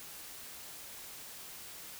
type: silence
effects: white hiss -48 dBFS RMS until 1.99 s